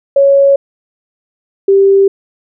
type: tone pair in turn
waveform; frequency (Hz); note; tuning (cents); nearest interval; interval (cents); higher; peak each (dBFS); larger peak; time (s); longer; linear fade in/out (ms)
sine; 555 / 392.4; C#5 / G4; +2 / +2; tritone; 600; first; -4; neither; 0.16-0.56 / 1.68-2.08; neither; 5
effects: none